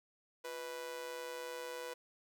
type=tone with amplitude modulation; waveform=sawtooth; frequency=493.9 Hz; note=B4; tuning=in tune; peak=-35 dBFS; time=0.44-1.94 s; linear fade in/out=10 ms; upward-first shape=sine; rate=143 Hz; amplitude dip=70%; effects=none